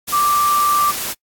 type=tone in noise; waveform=sine; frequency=1174.7 Hz; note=D6; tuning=in tune; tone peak=-13 dBFS; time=0.12-0.92 s; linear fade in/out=20 ms; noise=white; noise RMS=-24 dBFS; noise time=0.07-1.14 s; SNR=+8 dB; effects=noise-tail reverb RT60 0.1 s tail -25 dB re dry + AAC 64 kbps